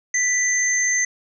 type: tone pair together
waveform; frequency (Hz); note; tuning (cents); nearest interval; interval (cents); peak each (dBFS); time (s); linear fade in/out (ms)
sine; 1975.5 / 6272; B6 / G8; 0 / 0; octave + minor sixth; 2000; -20; 0.14-1.05; 5
effects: none